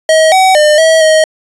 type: tone with pitch steps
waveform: square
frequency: 635 / 757 / 603 / 644 / 629 Hz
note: D#5 / F#5 / D5 / E5 / D#5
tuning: +35 / +39 / +46 / -41 / +19 cents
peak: -5 dBFS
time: 0.09-1.24 s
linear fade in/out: 2 ms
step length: 230 ms
effects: resampled to 24000 Hz